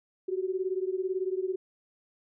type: beating tone pair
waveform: sine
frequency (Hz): 368.7 / 386.7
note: F#4 / G4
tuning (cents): -6 / -24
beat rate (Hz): 18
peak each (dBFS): -30 / -32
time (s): 0.28-1.56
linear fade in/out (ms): 10
effects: none